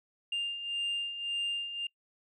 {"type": "beating tone pair", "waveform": "sine", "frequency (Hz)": [2800, 2801.8], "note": ["F7", "F7"], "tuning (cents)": [4, 5], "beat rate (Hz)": 1.8, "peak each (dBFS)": [-37, -31], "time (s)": [0.32, 1.87], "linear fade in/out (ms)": 5, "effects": ["noise-tail reverb RT60 0.1 s tail -26 dB re dry", "tanh soft clip ceiling -28 dBFS"]}